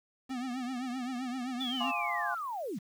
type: tone with vibrato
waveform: square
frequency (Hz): 252.2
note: B3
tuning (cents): +36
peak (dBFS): -35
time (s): 0.29-1.92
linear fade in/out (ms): 20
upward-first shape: triangle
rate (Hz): 7.7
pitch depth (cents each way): 110
type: linear sweep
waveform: sine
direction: down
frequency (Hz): 3520 to 152.4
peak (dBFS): -34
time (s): 1.6-2.79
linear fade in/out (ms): 10
type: chord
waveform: sine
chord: D half-diminished seventh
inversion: first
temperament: equal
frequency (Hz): 698.5 / 830.6 / 1046.5 / 1174.7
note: F5 / Ab5 / C6 / D6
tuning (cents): 0 / 0 / 0 / 0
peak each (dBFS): -37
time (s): 1.8-2.35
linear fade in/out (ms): 10
effects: low-pass 7000 Hz 12 dB/octave + 9-bit